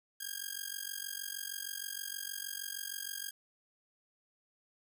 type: tone with amplitude modulation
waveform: 5% pulse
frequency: 1618 Hz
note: G#6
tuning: 46 cents flat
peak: -24 dBFS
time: 0.2-3.31 s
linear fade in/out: 10 ms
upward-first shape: sine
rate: 46.4 Hz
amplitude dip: 90%
effects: none